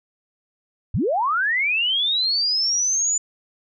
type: linear sweep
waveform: sine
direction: up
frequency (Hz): 59.1 to 7040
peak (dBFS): -18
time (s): 0.94-3.18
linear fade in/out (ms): 5
effects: none